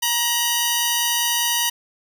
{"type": "tone pair together", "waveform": "10% pulse", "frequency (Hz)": [945, 3000], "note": ["A#5", "F#7"], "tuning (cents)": [23, 23], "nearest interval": "octave + minor sixth", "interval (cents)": 2000, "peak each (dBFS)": -13, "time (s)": [0.02, 1.7], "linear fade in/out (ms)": 10, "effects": []}